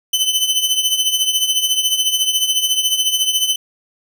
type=tone with tremolo; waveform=sawtooth; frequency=3037 Hz; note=F#7; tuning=44 cents sharp; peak=-8 dBFS; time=0.13-3.56 s; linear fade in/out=5 ms; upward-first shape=triangle; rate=14 Hz; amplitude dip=75%; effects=none